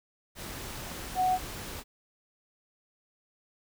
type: tone in noise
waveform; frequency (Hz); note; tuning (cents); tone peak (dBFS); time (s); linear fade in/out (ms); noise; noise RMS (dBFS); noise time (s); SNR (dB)
sine; 740; F#5; 0; -23; 1.15-1.39; 50; pink; -40; 0.35-1.84; +14
effects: none